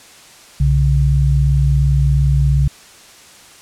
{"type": "tone pair together", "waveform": "sine", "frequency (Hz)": [62.78, 140], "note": ["B1", "C#3"], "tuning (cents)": [29, 18], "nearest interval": "octave + major second", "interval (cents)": 1389, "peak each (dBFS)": -13, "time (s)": [0.6, 2.68], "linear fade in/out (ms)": 5, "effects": ["white hiss -42 dBFS RMS until 3.61 s", "low-pass 9000 Hz 12 dB/octave"]}